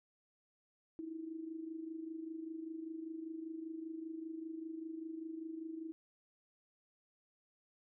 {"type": "tone with amplitude modulation", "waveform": "sine", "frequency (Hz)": 322.7, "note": "E4", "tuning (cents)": -37, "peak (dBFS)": -39, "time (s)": [0.99, 5.92], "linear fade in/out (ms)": 0, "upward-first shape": "sine", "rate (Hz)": 25.1, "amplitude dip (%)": 65, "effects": []}